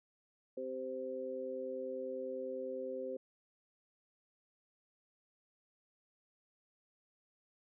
harmonic tone, 130 Hz, C3, 11 cents flat, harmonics 2 / 3 / 4, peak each -47 / -44 / -40 dBFS, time 0.57-3.17 s, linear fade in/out 5 ms, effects none

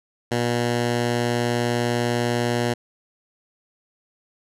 10% pulse tone, 120 Hz, B2, 49 cents flat, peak -12 dBFS, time 0.31-2.74 s, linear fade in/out 10 ms, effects low-pass 10000 Hz 12 dB/octave

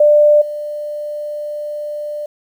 sine tone with level steps, 594 Hz, D5, 20 cents sharp, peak -6 / -21 dBFS, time 0-2.26 s, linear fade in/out 5 ms, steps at 0.41 s, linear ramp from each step 10 ms, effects 8-bit

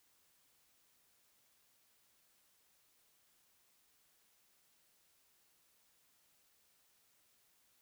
silence, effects white hiss -73 dBFS RMS until 7.81 s

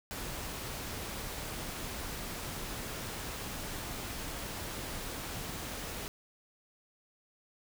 pink noise, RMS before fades -40 dBFS, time 0.11-6.08 s, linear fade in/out 0 ms, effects none

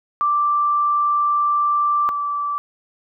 sine tone pair in turn, 1174.7 / 1161.9 Hz, D6 / D6, 0 / -19 cents, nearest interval unison, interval 19 cents, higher first, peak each -15 / -20 dBFS, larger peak first, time 0.21-2.09 / 2.09-2.58 s, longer first, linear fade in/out 0 ms, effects none

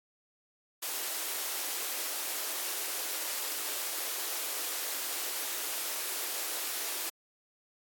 white high-pass noise, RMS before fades -35 dBFS, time 0.82-7.1 s, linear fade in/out 10 ms, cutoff 300 Hz, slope 48 dB/octave, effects AAC 64 kbps

